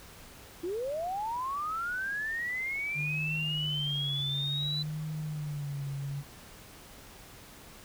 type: linear sweep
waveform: sine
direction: up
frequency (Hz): 327.3 to 4010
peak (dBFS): -31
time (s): 0.63-4.83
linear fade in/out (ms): 10
type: tone with vibrato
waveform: sine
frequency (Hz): 146.83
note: D3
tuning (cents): 0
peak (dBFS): -33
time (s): 2.94-6.24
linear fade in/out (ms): 50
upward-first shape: sine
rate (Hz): 0.58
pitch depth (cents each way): 94
effects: pink hiss -51 dBFS RMS until 7.84 s